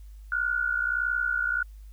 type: tone pair together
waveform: sine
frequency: 1418.5 / 1480 Hz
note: F6 / F#6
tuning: +27 / 0 cents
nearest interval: minor second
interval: 73 cents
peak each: -27 dBFS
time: 0.32-1.63 s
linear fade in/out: 2 ms
effects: added 51 Hz sine -42 dBFS peak until 1.92 s + white hiss -66 dBFS RMS until 1.92 s